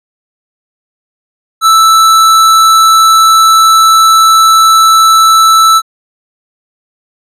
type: tone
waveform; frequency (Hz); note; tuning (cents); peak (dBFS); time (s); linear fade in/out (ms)
square; 1318.5; E6; 0; -3; 1.61-5.82; 50
effects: low-pass 12000 Hz 12 dB/octave